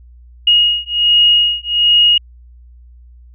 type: beating tone pair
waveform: sine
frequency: 2874 / 2875.3 Hz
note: F7 / F7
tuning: +49 / +50 cents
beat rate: 1.3 Hz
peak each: -12 dBFS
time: 0.47-2.18 s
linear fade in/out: 5 ms
effects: added 60 Hz sine -38 dBFS peak until 3.34 s